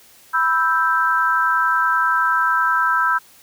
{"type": "chord", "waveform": "sine", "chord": "E minor", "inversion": "second", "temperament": "equal", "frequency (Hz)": [987.8, 1318.5, 1568], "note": ["B5", "E6", "G6"], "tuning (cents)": [0, 0, 0], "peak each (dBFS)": [-21, -18, -19], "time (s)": [0.33, 3.19], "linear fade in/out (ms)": 20, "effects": ["white hiss -49 dBFS RMS until 3.42 s"]}